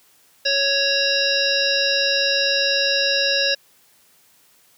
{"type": "harmonic tone", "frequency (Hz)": 554.4, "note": "C#5", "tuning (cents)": 0, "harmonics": [1, 3, 5, 7, 9, 10], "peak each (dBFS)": [-24, -24, -24, -24, -24, -24], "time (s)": [0.45, 3.55], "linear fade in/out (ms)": 10, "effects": ["white hiss -56 dBFS RMS until 4.77 s", "high-pass 80 Hz 12 dB/octave"]}